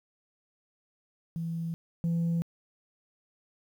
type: tone pair in turn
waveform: sine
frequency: 166 / 168.12 Hz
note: E3 / E3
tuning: +12 / +34 cents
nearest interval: unison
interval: 22 cents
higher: second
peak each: -30 / -23 dBFS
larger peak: second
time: 1.36-1.74 / 2.04-2.42 s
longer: neither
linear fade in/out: 0 ms
effects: tanh soft clip ceiling -24 dBFS + 10-bit